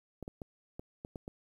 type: clicks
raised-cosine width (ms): 2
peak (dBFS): -28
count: 7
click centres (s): 0.227 / 0.279 / 0.418 / 0.795 / 1.049 / 1.158 / 1.279
effects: 10-bit